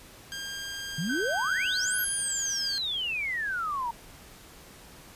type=tone; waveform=15% pulse; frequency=1603 Hz; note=G6; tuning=38 cents sharp; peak=-28 dBFS; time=0.32-2.78 s; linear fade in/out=0 ms
type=exponential two-way sweep; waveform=sine; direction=up then down; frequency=146.83 to 11840 to 912 Hz; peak=-28 dBFS; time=0.98-3.91 s; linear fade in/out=5 ms; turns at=2 s
type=tone with pitch glide; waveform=sine; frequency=1528 to 1498.3 Hz; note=G6 to F#6; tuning=-45 to +21 cents; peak=-29 dBFS; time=1.09-2.05 s; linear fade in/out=10 ms; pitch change=-34 cents; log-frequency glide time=1.3-1.77 s
effects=pink hiss -50 dBFS RMS until 5.15 s + resampled to 32000 Hz